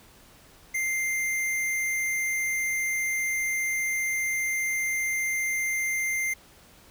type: tone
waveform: square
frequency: 2095 Hz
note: C7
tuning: 2 cents sharp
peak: -26 dBFS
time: 0.74-6.34 s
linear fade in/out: 10 ms
effects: pink hiss -54 dBFS RMS until 6.9 s